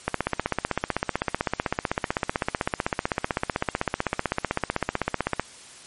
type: click train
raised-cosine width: 0.5 ms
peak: -7 dBFS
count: 85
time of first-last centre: 0.08-5.396 s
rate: 15.8 Hz
effects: white hiss -46 dBFS RMS until 5.86 s + MP3 48 kbps